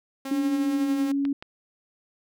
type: tone with tremolo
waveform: sawtooth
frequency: 269.9 Hz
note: C#4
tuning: 46 cents flat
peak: -27 dBFS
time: 0.25-1.12 s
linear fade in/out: 5 ms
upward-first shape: sine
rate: 11 Hz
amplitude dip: 25%
type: tone with pitch glide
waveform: sine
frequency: 283.9 to 279.3 Hz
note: C#4 to C#4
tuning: +41 to +13 cents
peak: -22 dBFS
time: 0.31-1.33 s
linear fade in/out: 5 ms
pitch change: -28 cents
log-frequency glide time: 0.77-0.93 s
type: clicks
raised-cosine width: 0.3 ms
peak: -22 dBFS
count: 2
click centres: 1.252 / 1.425 s
effects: none